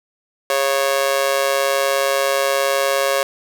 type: tone with amplitude modulation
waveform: sawtooth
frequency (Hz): 550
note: C#5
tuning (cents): -14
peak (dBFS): -8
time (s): 0.5-3.23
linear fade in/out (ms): 2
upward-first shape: sine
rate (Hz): 139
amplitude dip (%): 90
effects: none